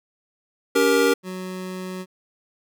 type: chord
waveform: square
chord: G diminished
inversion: second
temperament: just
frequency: 282.2 / 392 / 470.4 Hz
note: Db4 / G4 / Bb4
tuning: +31 / 0 / +16 cents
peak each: -23 / -22 / -19 dBFS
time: 0.75-1.14 s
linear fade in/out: 10 ms
type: tone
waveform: 25% pulse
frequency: 185 Hz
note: F#3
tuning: in tune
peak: -26 dBFS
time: 1.23-2.06 s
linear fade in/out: 50 ms
effects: none